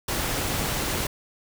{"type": "noise", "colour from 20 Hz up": "pink", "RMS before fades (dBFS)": -27, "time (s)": [0.08, 1.07], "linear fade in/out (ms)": 5, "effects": []}